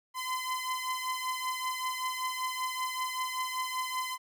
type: beating tone pair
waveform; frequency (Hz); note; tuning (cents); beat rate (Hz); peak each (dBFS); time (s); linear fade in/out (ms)
sawtooth; 1022 / 1027.2; C6 / C6; -41 / -32; 5.2; -30 / -33; 0.14-4.18; 50
effects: none